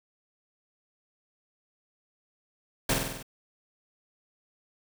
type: noise with echo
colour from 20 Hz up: pink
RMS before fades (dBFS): -25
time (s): 2.89-2.94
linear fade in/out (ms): 5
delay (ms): 48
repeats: 6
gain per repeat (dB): -3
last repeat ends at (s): 3.228
effects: none